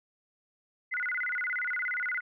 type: tone with vibrato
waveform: sine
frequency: 1722 Hz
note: A6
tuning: 38 cents flat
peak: -29 dBFS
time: 0.91-2.21 s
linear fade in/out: 20 ms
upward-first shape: square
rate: 17 Hz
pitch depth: 290 cents each way
effects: none